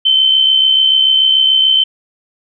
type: tone with amplitude modulation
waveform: sine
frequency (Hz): 3082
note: G7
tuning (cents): -30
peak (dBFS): -5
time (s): 0.05-1.84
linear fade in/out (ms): 10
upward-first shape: sine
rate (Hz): 66.9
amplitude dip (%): 50
effects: none